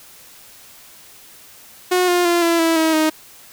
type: tone with pitch steps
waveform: sawtooth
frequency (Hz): 362.8 / 353.9 / 345.2 / 336.7 / 328.5 / 320.4 / 312.6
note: F#4 / F4 / F4 / E4 / E4 / E4 / D#4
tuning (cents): -34 / +23 / -20 / +37 / -6 / -49 / +8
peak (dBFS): -10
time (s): 1.91-3.1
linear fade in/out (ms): 10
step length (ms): 170
effects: white hiss -44 dBFS RMS until 3.52 s